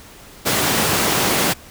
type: high-pass noise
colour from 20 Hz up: pink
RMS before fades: -18 dBFS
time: 0.45-1.54 s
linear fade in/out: 20 ms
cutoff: 150 Hz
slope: 12 dB/octave
effects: pink hiss -42 dBFS RMS until 1.7 s